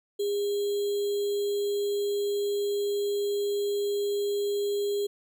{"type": "tone with sample-and-hold", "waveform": "sine", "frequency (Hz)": 406.8, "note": "G#4", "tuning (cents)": -36, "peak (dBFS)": -25, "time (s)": [0.19, 5.07], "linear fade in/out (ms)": 10, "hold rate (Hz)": 3675, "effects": []}